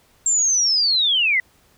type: linear sweep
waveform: sine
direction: down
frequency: 7459 to 1944 Hz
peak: -15 dBFS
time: 0.26-1.4 s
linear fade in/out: 2 ms
effects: pink hiss -57 dBFS RMS until 1.77 s